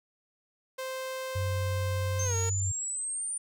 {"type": "tone with pitch glide", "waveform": "sawtooth", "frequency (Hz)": [522, 457.1], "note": ["C5", "A#4"], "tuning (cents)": [-4, -34], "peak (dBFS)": -30, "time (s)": [0.78, 2.5], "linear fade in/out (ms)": 10, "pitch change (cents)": -230, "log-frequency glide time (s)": [2.24, 2.35]}
{"type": "tone", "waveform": "sine", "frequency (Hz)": 95, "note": "F#2", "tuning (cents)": 46, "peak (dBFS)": -28, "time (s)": [1.35, 2.72], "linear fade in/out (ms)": 10}
{"type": "exponential sweep", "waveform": "sine", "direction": "up", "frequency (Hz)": [6250, 9250], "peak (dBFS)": -31, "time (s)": [2.19, 3.38], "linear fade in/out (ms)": 5}
{"effects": []}